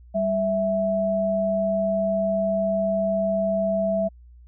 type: tone pair together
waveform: sine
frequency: 196 / 658 Hz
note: G3 / E5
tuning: 0 / -3 cents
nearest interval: octave + major sixth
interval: 2097 cents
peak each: -26 / -21 dBFS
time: 0.14-4.09 s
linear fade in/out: 20 ms
effects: added 60 Hz sine -45 dBFS peak until 4.47 s